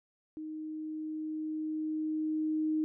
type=tone with level ramp; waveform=sine; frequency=311.1 Hz; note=D#4; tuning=in tune; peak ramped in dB=-38 to -27 dBFS; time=0.37-2.84 s; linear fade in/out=0 ms; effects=none